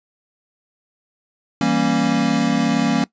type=chord; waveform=square; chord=E diminished seventh; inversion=none; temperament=equal with one note detuned; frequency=164.81 / 196 / 233.1 / 274.5 Hz; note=E3 / G3 / Bb3 / Db4; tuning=0 / 0 / 0 / -17 cents; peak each=-25 / -24 / -20 / -21 dBFS; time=1.61-3.04 s; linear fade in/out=2 ms; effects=noise-tail reverb RT60 0.1 s tail -21 dB re dry + resampled to 16000 Hz